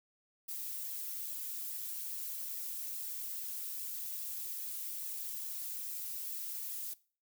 violet noise with flanger, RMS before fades -41 dBFS, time 0.48-6.94 s, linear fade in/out 10 ms, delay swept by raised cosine 1.3 to 5 ms, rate 2.4 Hz, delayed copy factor -0.8, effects noise-tail reverb RT60 0.4 s tail -20 dB re dry

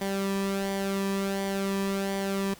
sawtooth tone with flanger, 196 Hz, G3, in tune, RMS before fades -29 dBFS, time 0.01-2.54 s, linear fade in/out 5 ms, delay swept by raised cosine 0.75 to 1.42 ms, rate 1.4 Hz, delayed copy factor -0.55, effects pink hiss -50 dBFS RMS until 2.59 s

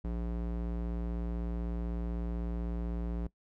square tone with band-pass filter, 58 Hz, A#1, 8 cents flat, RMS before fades -35 dBFS, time 0.04-3.27 s, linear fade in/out 5 ms, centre 170 Hz, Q 0.54, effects noise-tail reverb RT60 0.1 s tail -20 dB re dry

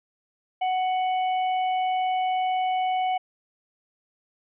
harmonic tone, 743 Hz, F#5, 7 cents sharp, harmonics 1 / 3 / 4, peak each -22 / -37 / -39 dBFS, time 0.61-3.18 s, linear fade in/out 10 ms, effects none

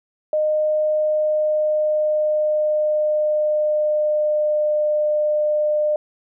sine tone with pitch glide, 613 to 602.8 Hz, D#5 to D5, -26 to +45 cents, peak -16 dBFS, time 0.33-5.96 s, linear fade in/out 2 ms, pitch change -29 cents, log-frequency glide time 0.91-4.92 s, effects none

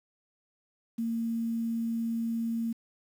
sine tone with quantisation, 229.3 Hz, A#3, 28 cents flat, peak -28 dBFS, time 0.98-2.73 s, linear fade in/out 10 ms, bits 9, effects none

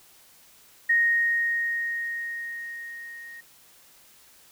sine tone with level ramp, 1864.7 Hz, A#6, in tune, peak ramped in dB -17 to -40 dBFS, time 0.89-3.41 s, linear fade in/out 10 ms, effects white hiss -55 dBFS RMS until 4.51 s

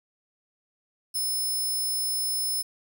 5% pulse tone, 5240 Hz, E8, 11 cents flat, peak -20 dBFS, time 1.14-2.63 s, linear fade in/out 20 ms, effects none

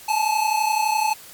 square tone pair together, 848.2 / 880 Hz, G#5 / A5, +36 / 0 cents, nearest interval minor second, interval 64 cents, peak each -22 dBFS, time 0.08-1.14 s, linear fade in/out 10 ms, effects white hiss -43 dBFS RMS until 1.33 s + MP3 96 kbps

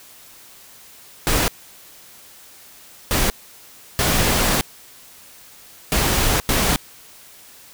pink noise bursts at uneven times, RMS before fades -18 dBFS, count 5, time 1.27-1.48 / 3.11-3.3 / 3.99-4.61 / 5.92-6.4 / 6.49-6.76 s, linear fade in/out 0 ms, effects white hiss -45 dBFS RMS until 7.73 s

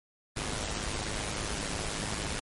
pink noise with amplitude modulation, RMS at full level -31 dBFS, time 0.36-2.4 s, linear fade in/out 10 ms, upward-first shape sine, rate 105 Hz, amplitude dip 65%, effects MP3 48 kbps

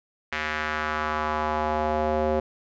square tone with band-pass filter sweep, 76.8 Hz, D#2, 22 cents flat, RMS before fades -26 dBFS, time 0.32-2.4 s, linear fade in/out 5 ms, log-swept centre 2000 to 530 Hz, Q 2, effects resampled to 16000 Hz

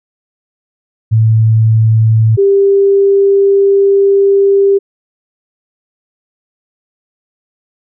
sine tone pair in turn, 111.1 / 395.9 Hz, A2 / G4, +17 / +17 cents, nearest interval octave + minor seventh, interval 2200 cents, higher second, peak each -5 dBFS, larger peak neither, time 1.11-2.37 / 2.37-4.79 s, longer second, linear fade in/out 20 ms, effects none

